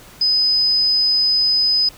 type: tone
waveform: sine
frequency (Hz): 5020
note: D#8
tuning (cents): +15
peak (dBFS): -13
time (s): 0.21-1.89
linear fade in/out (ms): 5
effects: pink hiss -43 dBFS RMS until 1.97 s